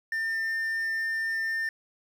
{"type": "tone with quantisation", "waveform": "triangle", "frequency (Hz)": 1801, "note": "A6", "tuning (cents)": 40, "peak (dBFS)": -25, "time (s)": [0.12, 1.69], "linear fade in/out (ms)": 2, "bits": 9, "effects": []}